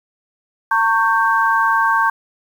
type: chord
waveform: sine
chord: G diminished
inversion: first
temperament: equal with one note detuned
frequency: 909.5 / 1108.7 / 1568 Hz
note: Bb5 / Db6 / G6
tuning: -43 / 0 / 0 cents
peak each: -17 dBFS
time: 0.71-2.1 s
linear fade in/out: 5 ms
effects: 7-bit